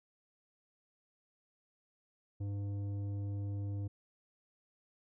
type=tone with tanh clipping; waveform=sine; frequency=100.6 Hz; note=G2; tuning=45 cents sharp; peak=-37 dBFS; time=2.4-3.88 s; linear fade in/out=10 ms; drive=10 dB; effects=none